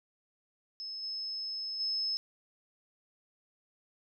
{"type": "tone with level steps", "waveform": "sine", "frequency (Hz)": 5200, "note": "E8", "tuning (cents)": -24, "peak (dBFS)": [-38, -35, -30], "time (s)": [0.8, 2.17], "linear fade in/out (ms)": 0, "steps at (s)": [1.02, 1.79], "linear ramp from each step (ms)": 20, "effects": []}